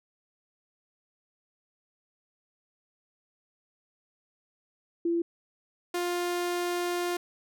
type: tone pair in turn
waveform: sine / sawtooth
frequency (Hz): 339.1 / 351.9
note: E4 / F4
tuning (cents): +49 / +13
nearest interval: minor second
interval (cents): 64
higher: second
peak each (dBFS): -24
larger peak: neither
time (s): 5.05-5.22 / 5.94-7.17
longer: second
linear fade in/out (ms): 5
effects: none